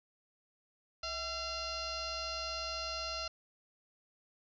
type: tone with frequency modulation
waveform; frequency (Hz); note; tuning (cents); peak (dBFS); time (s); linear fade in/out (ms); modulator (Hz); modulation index
sine; 2770; F7; -15; -36; 1.03-3.28; 5; 708; 3.5
effects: none